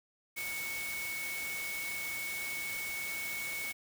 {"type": "tone in noise", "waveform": "sine", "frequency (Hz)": 2217, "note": "C#7", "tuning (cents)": 0, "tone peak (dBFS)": -37, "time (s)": [0.36, 3.73], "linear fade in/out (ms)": 20, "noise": "white", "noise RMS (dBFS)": -42, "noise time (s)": [0.36, 3.73], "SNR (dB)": 2, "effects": []}